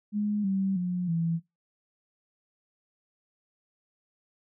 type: tone with pitch steps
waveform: sine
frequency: 208.2 / 193.14 / 179.17 / 166.21 Hz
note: G#3 / G3 / F3 / E3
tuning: +5 / -25 / +45 / +15 cents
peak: -25 dBFS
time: 0.12-1.4 s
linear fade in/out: 50 ms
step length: 320 ms
effects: noise-tail reverb RT60 0.2 s tail -17 dB re dry